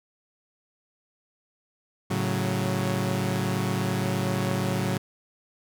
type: chord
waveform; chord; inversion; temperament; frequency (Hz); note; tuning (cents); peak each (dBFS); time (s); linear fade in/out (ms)
sawtooth; F# minor; first; equal; 110 / 138.59 / 185; A2 / C#3 / F#3; 0 / 0 / 0; -25 / -26 / -24; 2.1-4.98; 10
effects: none